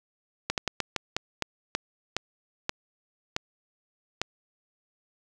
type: slowing click train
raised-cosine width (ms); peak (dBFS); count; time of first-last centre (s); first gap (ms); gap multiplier
0.2; -9; 12; 0.5-4.216; 78; 1.27
effects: none